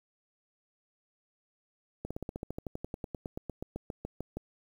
slowing click train, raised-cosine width 2 ms, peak -23 dBFS, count 24, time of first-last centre 2.05-4.37 s, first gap 56 ms, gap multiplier 1.05, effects 9-bit

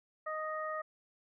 harmonic tone, 622.3 Hz, D#5, in tune, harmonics 1 / 2 / 3, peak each -39 / -38 / -44 dBFS, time 0.26-0.82 s, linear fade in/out 10 ms, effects none

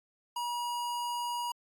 square tone, 960 Hz, B5, 49 cents flat, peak -33 dBFS, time 0.36-1.52 s, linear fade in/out 5 ms, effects AAC 64 kbps

